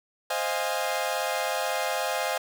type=chord; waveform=sawtooth; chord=F minor seventh; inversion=second; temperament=equal with one note detuned; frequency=523.3 / 622.3 / 698.5 / 823.9 Hz; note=C5 / Eb5 / F5 / Ab5; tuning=0 / 0 / 0 / -14 cents; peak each=-28 dBFS; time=0.3-2.38 s; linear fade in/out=5 ms; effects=none